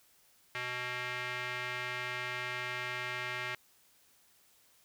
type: tone with band-pass filter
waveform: square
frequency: 124.3 Hz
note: B2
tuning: 12 cents sharp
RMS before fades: -38 dBFS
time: 0.55-3.55 s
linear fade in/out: 0 ms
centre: 2100 Hz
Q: 2.2
effects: white hiss -66 dBFS RMS until 4.84 s